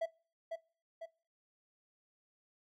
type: tone with echo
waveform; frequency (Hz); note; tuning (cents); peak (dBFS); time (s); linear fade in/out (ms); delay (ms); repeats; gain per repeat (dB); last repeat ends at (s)
triangle; 659.3; E5; 0; -30; 0.01-0.06; 10; 500; 2; -5; 1.06
effects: noise-tail reverb RT60 0.4 s tail -23 dB re dry